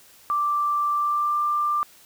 sine tone with pitch glide, 1174.7 to 1187 Hz, D6 to D6, 0 to +18 cents, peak -20 dBFS, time 0.3-1.83 s, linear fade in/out 0 ms, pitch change +18 cents, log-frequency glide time 0.95-1.38 s, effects white hiss -52 dBFS RMS until 2.05 s

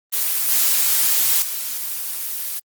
blue noise with level steps, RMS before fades -20 / -17 / -26 dBFS, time 0.12-2.6 s, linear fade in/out 20 ms, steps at 0.48 / 1.42 s, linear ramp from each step 2 ms, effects Opus 24 kbps

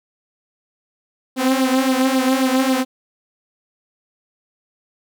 sawtooth tone with flanger, 261.6 Hz, C4, in tune, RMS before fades -17 dBFS, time 1.36-2.85 s, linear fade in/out 50 ms, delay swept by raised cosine 0.21 to 4.11 ms, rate 3.7 Hz, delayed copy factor +0.7, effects none

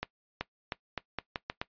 accelerating click train, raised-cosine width 0.3 ms, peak -16 dBFS, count 8, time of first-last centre 0.03-1.615 s, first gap 380 ms, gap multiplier 0.82, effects noise-tail reverb RT60 0.1 s tail -19 dB re dry + resampled to 11025 Hz

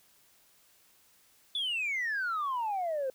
sine exponential sweep, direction down, 3509 to 509 Hz, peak -28 dBFS, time 1.55-3.1 s, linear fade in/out 2 ms, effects tanh soft clip ceiling -27 dBFS + white hiss -64 dBFS RMS until 3.14 s

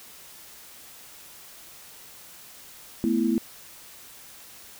sine chord, A suspended second, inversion none, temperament just, 220 / 247.5 / 330 Hz, A3 / B3 / E4, 0 / +4 / +2 cents, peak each -25 / -25 / -25 dBFS, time 3.04-3.38 s, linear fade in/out 0 ms, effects white hiss -47 dBFS RMS until 4.79 s

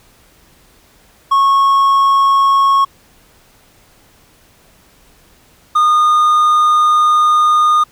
triangle tone pair in turn, 1098 / 1223.6 Hz, C#6 / D#6, -17 / -29 cents, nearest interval major second, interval 188 cents, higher second, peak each -6 dBFS, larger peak neither, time 1.31-2.85 / 5.75-7.84 s, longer second, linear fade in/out 10 ms, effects pink hiss -49 dBFS RMS until 7.91 s

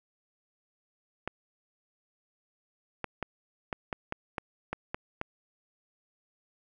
clicks, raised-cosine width 0.5 ms, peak -17 dBFS, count 10, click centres 1.276 / 3.043 / 3.227 / 3.728 / 3.928 / 4.124 / 4.382 / 4.73 / 4.945 / 5.214 s, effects none

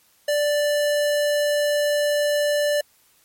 square tone, 587.3 Hz, D5, in tune, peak -19 dBFS, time 0.28-2.81 s, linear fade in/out 5 ms, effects white hiss -59 dBFS RMS until 3.24 s + MP3 64 kbps

